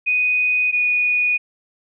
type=tone pair in turn; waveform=sine; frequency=2489 / 2466 Hz; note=D#7 / D#7; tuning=0 / -16 cents; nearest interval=unison; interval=16 cents; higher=first; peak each=-15 dBFS; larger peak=neither; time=0.06-0.72 / 0.72-1.38 s; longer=neither; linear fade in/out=20 ms; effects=none